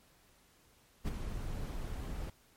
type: noise with ADSR envelope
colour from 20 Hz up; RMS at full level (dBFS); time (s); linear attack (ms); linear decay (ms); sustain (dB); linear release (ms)
brown; -31; 1.04-2.3; 36; 20; -8; 4
effects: pink hiss -66 dBFS RMS until 2.56 s + MP3 64 kbps